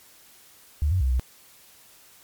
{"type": "tone with pitch steps", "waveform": "sine", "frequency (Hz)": [74, 92, 65, 62.8], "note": ["D2", "F#2", "C2", "B1"], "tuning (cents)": [14, -9, -11, 30], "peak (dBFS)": -19, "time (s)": [0.82, 1.196], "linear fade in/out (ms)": 0, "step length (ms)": 94, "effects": ["white hiss -53 dBFS RMS until 2.23 s", "MP3 96 kbps"]}